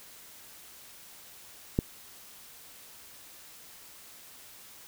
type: click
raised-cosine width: 3 ms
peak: -11 dBFS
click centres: 1.789 s
effects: white hiss -51 dBFS RMS until 4.87 s